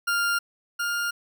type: tone pair in turn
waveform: 40% pulse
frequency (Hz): 1400 / 1408.9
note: F6 / F6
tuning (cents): +4 / +15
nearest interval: unison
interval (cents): 11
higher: second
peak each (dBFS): -21 / -24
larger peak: first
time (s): 0.07-0.39 / 0.79-1.11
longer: neither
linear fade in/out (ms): 10
effects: none